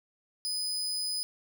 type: tone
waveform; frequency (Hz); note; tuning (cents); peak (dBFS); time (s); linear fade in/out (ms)
35% pulse; 4995; D#8; +6; -29; 0.45-1.23; 0
effects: none